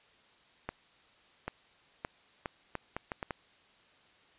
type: accelerating click train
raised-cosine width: 0.5 ms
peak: -20 dBFS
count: 9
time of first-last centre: 0.69-3.308 s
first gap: 790 ms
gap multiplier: 0.72
effects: white hiss -63 dBFS RMS until 4.38 s + resampled to 8000 Hz